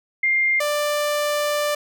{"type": "tone pair in turn", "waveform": ["sine", "sawtooth"], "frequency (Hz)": [2109, 590.6], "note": ["C7", "D5"], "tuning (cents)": [13, 10], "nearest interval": "octave + minor seventh", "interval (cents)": 2203, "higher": "first", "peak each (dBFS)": -16, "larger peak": "neither", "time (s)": [[0.23, 0.6], [0.6, 1.75]], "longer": "second", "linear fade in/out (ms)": 5, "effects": []}